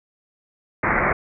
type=low-pass noise; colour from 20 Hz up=white; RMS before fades=-20 dBFS; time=0.83-1.13 s; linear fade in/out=5 ms; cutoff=2200 Hz; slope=96 dB/octave; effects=none